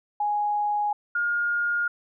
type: tone pair in turn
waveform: sine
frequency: 830.6 / 1420.6 Hz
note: G#5 / F6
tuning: 0 / +29 cents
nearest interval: major sixth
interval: 929 cents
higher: second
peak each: -22 dBFS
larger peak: neither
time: 0.2-0.93 / 1.15-1.88 s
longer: neither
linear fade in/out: 5 ms
effects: none